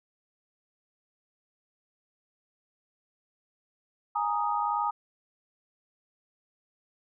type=chord; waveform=sine; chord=Ab suspended second; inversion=none; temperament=equal; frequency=830.6 / 932.3 / 1244.5 Hz; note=Ab5 / Bb5 / Eb6; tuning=0 / 0 / 0 cents; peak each=-30 dBFS; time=4.15-4.91 s; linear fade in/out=10 ms; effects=none